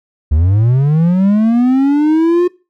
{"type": "linear sweep", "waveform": "triangle", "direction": "up", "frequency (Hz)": [70.4, 360.1], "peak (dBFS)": -6, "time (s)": [0.31, 2.48], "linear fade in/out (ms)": 10, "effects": ["noise-tail reverb RT60 0.3 s tail -21 dB re dry"]}